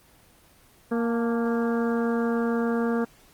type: harmonic tone with a mistuned harmonic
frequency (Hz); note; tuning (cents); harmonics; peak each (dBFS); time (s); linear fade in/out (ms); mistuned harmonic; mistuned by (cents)
233.1; A#3; 0; 1 / 2 / 3 / 4 / 5 / 6 / 7; -24 / -27 / -36 / -39 / -37 / -38 / -40; 0.91-3.05; 10; 4; -64
effects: pink hiss -56 dBFS RMS until 3.33 s + Opus 24 kbps